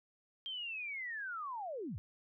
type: linear sweep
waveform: sine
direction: down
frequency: 3198 to 66.8 Hz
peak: -39 dBFS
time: 0.46-1.98 s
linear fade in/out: 0 ms
effects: none